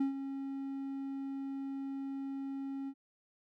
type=tone with ADSR envelope; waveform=triangle; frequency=272.8 Hz; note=C#4; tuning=28 cents flat; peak=-25 dBFS; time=0-2.94 s; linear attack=7 ms; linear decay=120 ms; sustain=-10 dB; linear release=59 ms; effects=none